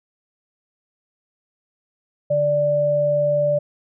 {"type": "tone pair together", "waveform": "sine", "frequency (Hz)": [146.83, 587.3], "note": ["D3", "D5"], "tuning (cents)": [0, 0], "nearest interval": "2 octaves", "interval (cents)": 2400, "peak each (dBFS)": [-26, -16], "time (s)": [2.3, 3.59], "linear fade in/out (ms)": 10, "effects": []}